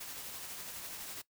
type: noise with tremolo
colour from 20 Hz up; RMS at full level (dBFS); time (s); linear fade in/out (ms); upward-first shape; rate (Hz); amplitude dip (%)
white; -43; 0-1.22; 10; triangle; 12; 35
effects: noise-tail reverb RT60 0.1 s tail -18 dB re dry